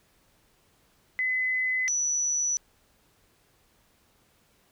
sine tone pair in turn, 2023 / 5924 Hz, B6 / F#8, +41 / +1 cents, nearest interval octave + perfect fifth, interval 1860 cents, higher second, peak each -24 dBFS, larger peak neither, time 1.19-1.88 / 1.88-2.57 s, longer neither, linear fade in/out 0 ms, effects pink hiss -65 dBFS RMS until 4.71 s

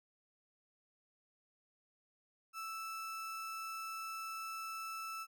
35% pulse tone, 1318.5 Hz, E6, in tune, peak -40 dBFS, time 2.53-5.27 s, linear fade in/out 50 ms, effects none

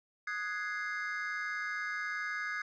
triangle chord, Ab dominant seventh, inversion second, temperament equal, 1244.5 / 1480 / 1661.2 / 2093 Hz, Eb6 / Gb6 / Ab6 / C7, 0 / 0 / 0 / 0 cents, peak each -40 / -40 / -36 / -39 dBFS, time 0.27-2.62 s, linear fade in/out 5 ms, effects resampled to 16000 Hz

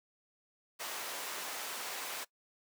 pink high-pass noise, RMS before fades -41 dBFS, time 0.79-2.25 s, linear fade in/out 20 ms, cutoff 650 Hz, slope 12 dB/octave, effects noise-tail reverb RT60 0.1 s tail -20 dB re dry

